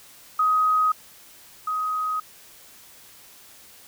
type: tone pair in turn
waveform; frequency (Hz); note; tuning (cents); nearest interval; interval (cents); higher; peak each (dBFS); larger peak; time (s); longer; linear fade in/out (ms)
sine; 1258 / 1258; D#6 / D#6; +19 / +19; unison; 0; neither; -17 / -23; first; 0.39-0.92 / 1.67-2.2; neither; 5
effects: white hiss -49 dBFS RMS until 3.87 s